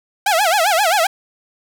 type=tone with vibrato; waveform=sawtooth; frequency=740 Hz; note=F#5; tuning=in tune; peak=-9 dBFS; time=0.26-1.07 s; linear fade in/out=5 ms; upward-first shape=sine; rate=7.6 Hz; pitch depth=250 cents each way; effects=none